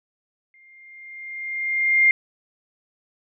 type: tone with exponential growth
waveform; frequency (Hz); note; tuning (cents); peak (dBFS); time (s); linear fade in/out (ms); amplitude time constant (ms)
sine; 2112; C7; +16; -11; 0.54-2.11; 1; 340
effects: none